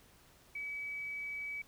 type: tone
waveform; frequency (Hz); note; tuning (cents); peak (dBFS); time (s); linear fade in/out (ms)
sine; 2284; D7; -49; -38; 0.55-1.62; 5
effects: pink hiss -63 dBFS RMS until 1.67 s